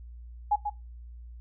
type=tone with echo; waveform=sine; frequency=830.6 Hz; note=G#5; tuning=in tune; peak=-20 dBFS; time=0.51-0.56 s; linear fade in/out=10 ms; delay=140 ms; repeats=1; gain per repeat=-7 dB; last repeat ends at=0.7 s; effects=noise-tail reverb RT60 0.2 s tail -17 dB re dry + added 59 Hz sine -42 dBFS peak until 1.4 s